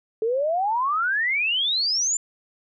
sine exponential sweep, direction up, 430 to 7300 Hz, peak -20 dBFS, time 0.22-2.17 s, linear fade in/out 2 ms, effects none

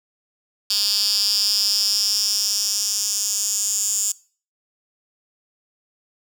10% pulse tone with high-pass filter sweep, 204.6 Hz, G#3, 26 cents flat, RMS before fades -21 dBFS, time 0.7-4.12 s, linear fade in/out 5 ms, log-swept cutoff 4500 to 7000 Hz, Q 5.6, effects noise-tail reverb RT60 0.4 s tail -21 dB re dry

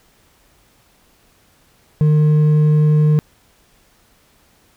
sine tone with hard clipping, 151.9 Hz, D#3, 41 cents flat, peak -11 dBFS, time 2.01-3.19 s, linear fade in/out 0 ms, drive 4 dB, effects pink hiss -55 dBFS RMS until 4.76 s

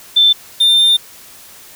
sine / triangle tone pair in turn, 3546 / 3602 Hz, A7 / A7, +13 / +40 cents, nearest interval unison, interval 27 cents, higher second, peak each -6 dBFS, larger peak neither, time 0.16-0.33 / 0.6-0.97 s, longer second, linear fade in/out 10 ms, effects white hiss -39 dBFS RMS until 1.75 s

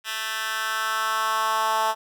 10% pulse tone with high-pass filter sweep, 220 Hz, A3, in tune, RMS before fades -25 dBFS, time 0.04-1.95 s, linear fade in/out 50 ms, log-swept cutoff 2100 to 840 Hz, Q 2.5, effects none

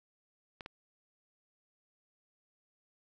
clicks, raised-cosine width 0.3 ms, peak -27 dBFS, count 2, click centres 0.608 / 0.661 s, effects none

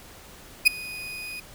35% pulse tone with ADSR envelope, 2487 Hz, D#7, 1 cent flat, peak -8 dBFS, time 0.65-1.4 s, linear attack 23 ms, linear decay 7 ms, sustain -24 dB, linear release 4 ms, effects pink hiss -47 dBFS RMS until 1.54 s

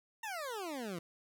20% pulse exponential sweep, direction down, 932.3 to 161.5 Hz, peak -34 dBFS, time 0.23-0.99 s, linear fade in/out 5 ms, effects none

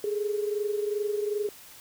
sine tone pair together, 412.2 / 434.8 Hz, G#4 / A4, -13 / -21 cents, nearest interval minor second, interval 92 cents, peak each -27 / -33 dBFS, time 0.04-1.49 s, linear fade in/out 2 ms, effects white hiss -49 dBFS RMS until 1.8 s

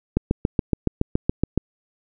click train, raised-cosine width 3 ms, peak -5 dBFS, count 11, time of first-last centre 0.17-1.576 s, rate 7.11 Hz, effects none

